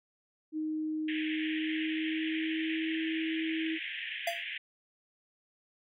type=tone with pitch glide; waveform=sine; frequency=311.1 to 320.8 Hz; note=D#4 to E4; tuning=0 to -47 cents; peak=-31 dBFS; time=0.52-3.79 s; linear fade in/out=50 ms; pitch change=+53 cents; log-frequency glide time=1.12-2.95 s
type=band-pass noise; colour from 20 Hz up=pink; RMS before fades=-39 dBFS; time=1.08-4.58 s; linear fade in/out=5 ms; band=1700 to 3300 Hz; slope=96 dB/octave
type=tone with exponential decay; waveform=square; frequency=681 Hz; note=F5; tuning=44 cents flat; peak=-27 dBFS; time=4.27-4.43 s; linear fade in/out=5 ms; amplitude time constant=34 ms
effects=none